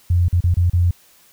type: tone with dropouts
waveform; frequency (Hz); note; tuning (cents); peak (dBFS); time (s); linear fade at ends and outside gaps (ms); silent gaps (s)
sine; 87.8; F2; +10; -12; 0.1-0.91; 5; 0.284-0.327 / 0.406-0.439 / 0.542-0.569 / 0.699-0.733
effects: white hiss -52 dBFS RMS until 1.32 s